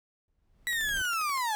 brown noise with exponential growth, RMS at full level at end -38 dBFS, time 0.28-1.02 s, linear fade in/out 1 ms, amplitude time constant 160 ms
35% pulse linear sweep, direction down, 1962 to 827 Hz, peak -26 dBFS, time 0.67-1.55 s, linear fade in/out 0 ms
click train, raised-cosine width 0.2 ms, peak -28 dBFS, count 9, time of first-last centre 0.73-1.375 s, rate 12.4 Hz
effects none

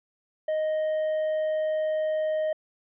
triangle tone, 622.3 Hz, D#5, in tune, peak -22 dBFS, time 0.48-2.53 s, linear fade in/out 5 ms, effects resampled to 8000 Hz

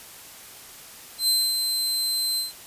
sawtooth tone with ADSR envelope, 4100 Hz, C8, 36 cents flat, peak -15 dBFS, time 1.18-2.53 s, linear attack 100 ms, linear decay 250 ms, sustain -5 dB, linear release 150 ms, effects white hiss -44 dBFS RMS until 2.66 s + resampled to 32000 Hz

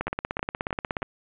two click trains, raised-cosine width 0.5 ms, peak -12 / -16 dBFS, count 18 / 4, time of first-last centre 0.01-1.028 / 0.08-1.02 s, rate 16.7 / 3.19 Hz, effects resampled to 8000 Hz + 7-bit

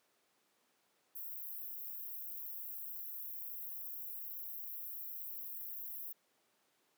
white high-pass noise, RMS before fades -45 dBFS, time 1.15-6.13 s, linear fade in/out 10 ms, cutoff 12000 Hz, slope 96 dB/octave, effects pink hiss -75 dBFS RMS until 6.97 s + high-pass 300 Hz 12 dB/octave

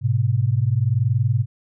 sine tone pair together, 106.4 / 127.2 Hz, G#2 / C3, +42 / -48 cents, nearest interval minor third, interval 310 cents, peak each -19 dBFS, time 0.01-1.46 s, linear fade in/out 50 ms, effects none

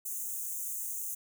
white high-pass noise, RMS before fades -37 dBFS, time 0.05-1.15 s, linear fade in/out 10 ms, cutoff 6200 Hz, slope 96 dB/octave, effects none

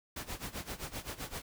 pink noise with tremolo, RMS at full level -39 dBFS, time 0.16-1.42 s, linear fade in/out 5 ms, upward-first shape sine, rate 7.7 Hz, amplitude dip 85%, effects none

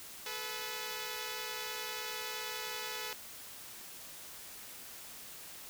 5% pulse tone pair together, 431.3 / 494.4 Hz, A4 / B4, -35 / +2 cents, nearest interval major second, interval 237 cents, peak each -30 / -30 dBFS, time 0.26-3.13 s, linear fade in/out 2 ms, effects white hiss -49 dBFS RMS until 5.69 s

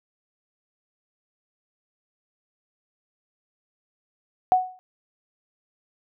sine tone with exponential decay, 740 Hz, F#5, in tune, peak -11 dBFS, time 4.52-4.79 s, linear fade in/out 0 ms, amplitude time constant 57 ms, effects none

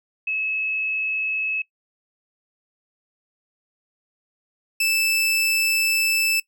sine / sawtooth tone pair in turn, 2585 / 2636 Hz, E7 / E7, -34 / -1 cents, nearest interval unison, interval 33 cents, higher second, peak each -22 / -15 dBFS, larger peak second, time 0.27-1.62 / 4.8-6.4 s, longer second, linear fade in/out 5 ms, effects noise-tail reverb RT60 0.1 s tail -21 dB re dry

